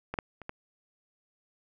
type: clicks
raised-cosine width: 0.5 ms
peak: -19 / -14 / -29 / -21 dBFS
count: 4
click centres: 0.14 / 0.188 / 0.417 / 0.494 s
effects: none